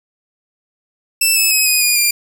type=tone with pitch steps; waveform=10% pulse; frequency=2656 / 2601 / 2548 / 2495 / 2444 / 2394 Hz; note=E7 / E7 / D#7 / D#7 / D#7 / D7; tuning=+12 / -24 / +41 / +4 / -32 / +33 cents; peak=-3 dBFS; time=1.21-2.11 s; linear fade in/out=5 ms; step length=150 ms; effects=7-bit